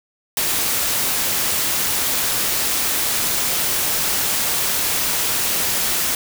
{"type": "noise", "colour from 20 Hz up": "white", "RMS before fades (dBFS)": -20, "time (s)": [0.37, 6.15], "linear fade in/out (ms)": 2, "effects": []}